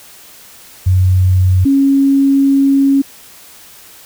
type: tone pair in turn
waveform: sine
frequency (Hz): 92.5 / 275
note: F#2 / C#4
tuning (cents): 0 / -14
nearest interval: octave + perfect fifth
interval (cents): 1886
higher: second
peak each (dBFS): -7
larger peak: neither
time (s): 0.86-1.65 / 1.65-3.02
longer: second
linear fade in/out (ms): 10
effects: white hiss -39 dBFS RMS until 4.05 s